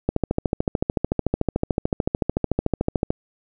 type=click train; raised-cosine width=2 ms; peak=-6 dBFS; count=42; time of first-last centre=0.09-3.105 s; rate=13.6 Hz; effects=none